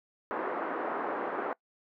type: band-pass noise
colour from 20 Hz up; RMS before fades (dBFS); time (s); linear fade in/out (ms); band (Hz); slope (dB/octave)
pink; -34; 0.31-1.53; 0; 320 to 1500; 24
effects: noise-tail reverb RT60 0.1 s tail -23 dB re dry